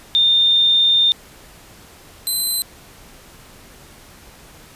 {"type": "tone pair in turn", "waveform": ["sine", "10% pulse"], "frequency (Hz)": [3621, 4064], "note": ["A7", "B7"], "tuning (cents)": [49, 49], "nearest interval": "major second", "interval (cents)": 200, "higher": "second", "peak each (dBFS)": -11, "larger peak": "neither", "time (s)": [[0.15, 1.12], [2.27, 2.62]], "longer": "first", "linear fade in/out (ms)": 0, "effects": ["pink hiss -44 dBFS RMS until 4.75 s", "resampled to 32000 Hz"]}